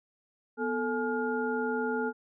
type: tone cluster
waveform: sine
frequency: 246.5 / 441.9 / 847 / 1416 Hz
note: B3 / A4 / G#5 / F6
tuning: -3 / +7 / +34 / +23 cents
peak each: -33 / -31 / -36 / -35 dBFS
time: 0.57-2.13 s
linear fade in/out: 50 ms
effects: none